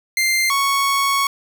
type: tone pair in turn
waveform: sawtooth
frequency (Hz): 2093 / 1108.7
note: C7 / C#6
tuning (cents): 0 / 0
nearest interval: major seventh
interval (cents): 1100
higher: first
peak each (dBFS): -12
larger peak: neither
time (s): 0.17-0.5 / 0.5-1.27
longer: second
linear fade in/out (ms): 2
effects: none